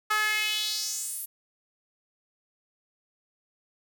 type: tone with high-pass filter sweep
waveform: sawtooth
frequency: 426.7 Hz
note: G#4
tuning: 47 cents sharp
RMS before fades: -29 dBFS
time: 0.1-1.26 s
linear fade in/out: 10 ms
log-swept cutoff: 1300 to 12000 Hz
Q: 3.2
effects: none